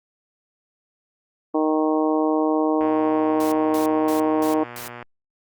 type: harmonic tone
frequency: 155.56 Hz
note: D#3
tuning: in tune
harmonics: 2 / 3 / 4 / 5 / 6 / 7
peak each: -20 / -24 / -26 / -28 / -30 / -31 dBFS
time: 1.54-4.64 s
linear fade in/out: 10 ms
type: click train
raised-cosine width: 0.5 ms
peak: -21 dBFS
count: 267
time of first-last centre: 2.81-5.027 s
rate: 120 Hz
type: noise bursts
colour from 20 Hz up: white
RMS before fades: -36 dBFS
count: 5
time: 3.4-4.88 s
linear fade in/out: 2 ms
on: 120 ms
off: 220 ms
effects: Opus 48 kbps